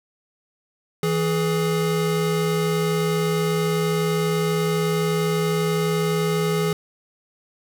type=tone pair together; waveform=square; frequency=163.8 / 419.5 Hz; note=E3 / G#4; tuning=-11 / +17 cents; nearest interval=octave + major third; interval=1628 cents; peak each=-23 dBFS; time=1.03-6.73 s; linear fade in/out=2 ms; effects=none